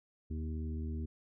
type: harmonic tone with a mistuned harmonic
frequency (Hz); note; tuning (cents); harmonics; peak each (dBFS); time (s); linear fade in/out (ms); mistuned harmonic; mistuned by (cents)
78.6; D#2; +18; 1 / 2 / 3 / 4 / 5; -36 / -49 / -43 / -50 / -52; 0.3-1.06; 10; 2; -42
effects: none